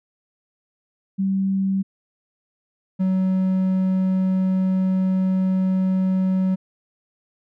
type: tone pair in turn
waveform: sine / triangle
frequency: 193.1 / 187.71 Hz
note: G3 / F#3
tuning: -26 / +25 cents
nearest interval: unison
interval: 49 cents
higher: first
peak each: -18 / -15 dBFS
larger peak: second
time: 1.18-1.83 / 2.99-6.56 s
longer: second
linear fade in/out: 20 ms
effects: none